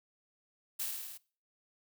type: noise with echo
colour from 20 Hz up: blue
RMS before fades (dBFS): -36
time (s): 0.79-0.86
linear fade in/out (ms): 10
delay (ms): 53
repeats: 6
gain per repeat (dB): -2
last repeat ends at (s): 1.178
effects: noise-tail reverb RT60 0.4 s tail -22 dB re dry